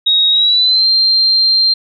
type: tone with pitch glide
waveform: sine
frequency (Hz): 3778 to 4168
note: A#7 to C8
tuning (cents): +22 to -7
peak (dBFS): -8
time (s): 0.06-1.74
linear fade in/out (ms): 10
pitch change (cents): +171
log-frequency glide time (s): 0.3-0.87
effects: none